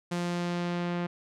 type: tone with low-pass filter sweep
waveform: sawtooth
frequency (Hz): 174.61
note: F3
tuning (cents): 0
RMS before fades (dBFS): -31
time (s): 0.11-1.07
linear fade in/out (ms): 10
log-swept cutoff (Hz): 8700 to 2600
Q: 0.82
effects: none